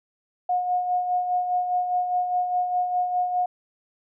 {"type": "tone with tremolo", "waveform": "sine", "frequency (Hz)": 722, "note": "F#5", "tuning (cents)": -43, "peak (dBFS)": -19, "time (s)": [0.49, 3.46], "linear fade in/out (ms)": 5, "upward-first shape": "sine", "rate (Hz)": 4.9, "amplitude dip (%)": 50, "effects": []}